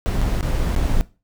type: noise with dropouts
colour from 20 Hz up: brown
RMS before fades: -19 dBFS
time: 0.06-1.01 s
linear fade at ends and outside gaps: 0 ms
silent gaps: 0.21-0.215 / 0.408-0.428 / 0.751-0.763 s
effects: noise-tail reverb RT60 0.3 s tail -19 dB re dry